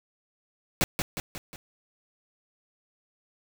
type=noise with echo; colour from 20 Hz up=pink; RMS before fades=-23 dBFS; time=0.81-0.84 s; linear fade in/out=0 ms; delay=180 ms; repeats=4; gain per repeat=-5 dB; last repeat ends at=1.56 s; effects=none